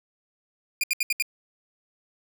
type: tone bursts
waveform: sawtooth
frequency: 2415 Hz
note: D7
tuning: 48 cents sharp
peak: -18 dBFS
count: 5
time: 0.81-1.224 s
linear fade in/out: 2 ms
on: 26 ms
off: 71 ms
effects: none